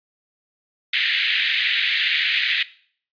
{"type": "band-pass noise", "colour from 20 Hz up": "pink", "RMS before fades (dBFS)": -21, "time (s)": [0.93, 2.63], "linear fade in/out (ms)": 5, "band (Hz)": [1800, 3900], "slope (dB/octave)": 48, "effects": ["noise-tail reverb RT60 0.5 s tail -18 dB re dry", "resampled to 11025 Hz"]}